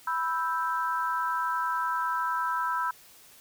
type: chord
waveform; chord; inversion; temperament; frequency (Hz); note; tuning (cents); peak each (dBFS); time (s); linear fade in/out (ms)
sine; E minor; second; equal; 987.8 / 1318.5 / 1568; B5 / E6 / G6; 0 / 0 / 0; -29 / -30 / -34; 0.07-2.91; 5
effects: white hiss -54 dBFS RMS until 3.4 s